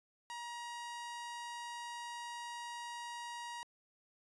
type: tone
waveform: sawtooth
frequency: 950 Hz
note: A#5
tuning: 33 cents sharp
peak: -39 dBFS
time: 0.3-3.63 s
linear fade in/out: 0 ms
effects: resampled to 22050 Hz